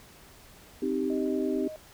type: chord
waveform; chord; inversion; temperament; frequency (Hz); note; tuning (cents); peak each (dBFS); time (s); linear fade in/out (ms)
sine; C minor; none; equal; 261.6 / 311.1 / 392; C4 / Eb4 / G4; 0 / 0 / 0; -30 / -31 / -30; 0.82-1.68; 5
type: tone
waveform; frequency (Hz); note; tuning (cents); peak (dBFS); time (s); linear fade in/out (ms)
sine; 622.3; D#5; 0; -38; 1.1-1.76; 0
effects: pink hiss -53 dBFS RMS until 1.93 s